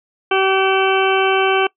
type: harmonic tone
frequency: 383.8 Hz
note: G4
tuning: 37 cents flat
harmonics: 1 / 2 / 3 / 4 / 6 / 7 / 8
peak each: -16 / -19 / -21 / -22 / -24 / -24 / -25 dBFS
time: 0.31-1.67 s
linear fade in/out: 5 ms
effects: noise-tail reverb RT60 0.1 s tail -23 dB re dry